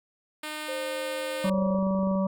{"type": "tone", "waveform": "5% pulse", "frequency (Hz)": 305.2, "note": "D#4", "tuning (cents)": -33, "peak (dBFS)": -22, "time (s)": [0.43, 1.5], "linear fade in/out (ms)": 5}
{"type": "tone with pitch glide", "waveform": "sine", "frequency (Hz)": [527, 545.6], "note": ["C5", "C#5"], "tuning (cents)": [12, -28], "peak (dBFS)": -31, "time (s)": [0.68, 1.77], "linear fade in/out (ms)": 10, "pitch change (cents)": 60, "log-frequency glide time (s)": [1.4, 1.5]}
{"type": "harmonic tone", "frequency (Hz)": 191.7, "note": "G3", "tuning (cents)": -38, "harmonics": [1, 3, 5, 6], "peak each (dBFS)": [-24, -29, -37, -38], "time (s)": [1.44, 2.27], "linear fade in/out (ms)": 5}
{"type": "click train", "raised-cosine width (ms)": 2, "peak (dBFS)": -29, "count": 18, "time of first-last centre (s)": [1.46, 2.154], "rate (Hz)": 24.5}
{"effects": []}